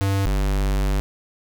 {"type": "tone pair in turn", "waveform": "square", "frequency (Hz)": [98, 49], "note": ["G2", "G1"], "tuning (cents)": [0, 0], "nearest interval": "octave", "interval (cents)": 1200, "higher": "first", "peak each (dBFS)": -19, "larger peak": "neither", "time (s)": [[0.01, 0.26], [0.26, 1]], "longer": "second", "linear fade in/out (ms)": 0, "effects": []}